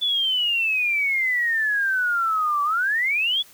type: exponential two-way sweep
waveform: sine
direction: down then up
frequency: 3482 to 1145 to 3482 Hz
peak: -19 dBFS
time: 0.01-3.43 s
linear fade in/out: 20 ms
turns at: 2.63 s
effects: white hiss -50 dBFS RMS until 3.53 s